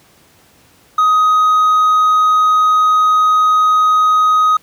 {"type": "tone with hard clipping", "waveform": "sine", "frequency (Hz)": 1255, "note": "D#6", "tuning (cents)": 15, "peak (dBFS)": -9, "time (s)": [0.98, 4.57], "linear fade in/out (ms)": 5, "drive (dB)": 2, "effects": ["pink hiss -49 dBFS RMS until 4.62 s", "high-pass 80 Hz 12 dB/octave"]}